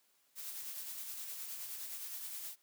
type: noise with tremolo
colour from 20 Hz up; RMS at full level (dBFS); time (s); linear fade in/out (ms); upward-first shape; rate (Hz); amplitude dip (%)
blue; -43; 0.35-2.56; 50; sine; 9.6; 35
effects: white hiss -73 dBFS RMS until 2.62 s + high-pass 200 Hz 12 dB/octave